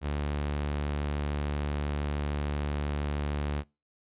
sawtooth tone, 73 Hz, D2, 10 cents flat, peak -25 dBFS, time 0.01-3.64 s, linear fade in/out 50 ms, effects noise-tail reverb RT60 0.3 s tail -26 dB re dry + resampled to 8000 Hz

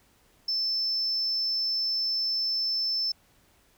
sine tone, 5290 Hz, E8, 5 cents sharp, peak -24 dBFS, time 0.48-3.12 s, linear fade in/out 5 ms, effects tanh soft clip ceiling -21 dBFS + pink hiss -63 dBFS RMS until 3.77 s

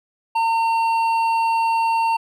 triangle tone with hard clipping, 910 Hz, A#5, 42 cents flat, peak -18 dBFS, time 0.35-2.17 s, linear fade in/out 10 ms, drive 11 dB, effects none

